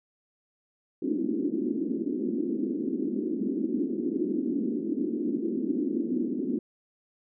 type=band-pass noise; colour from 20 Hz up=white; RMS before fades=-29 dBFS; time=1.02-6.59 s; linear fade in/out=5 ms; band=220 to 350 Hz; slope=48 dB/octave; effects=none